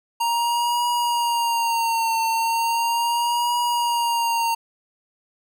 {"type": "tone with vibrato", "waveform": "square", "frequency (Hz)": 932.3, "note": "A#5", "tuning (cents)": 0, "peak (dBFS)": -20, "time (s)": [0.2, 4.55], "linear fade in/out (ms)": 10, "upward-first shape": "triangle", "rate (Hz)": 0.37, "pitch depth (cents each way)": 55, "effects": []}